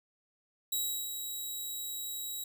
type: tone with ADSR envelope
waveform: 10% pulse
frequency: 3863 Hz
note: B7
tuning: 39 cents flat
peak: -22 dBFS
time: 0.72-2.44 s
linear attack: 6 ms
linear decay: 350 ms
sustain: -7 dB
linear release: 4 ms
effects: none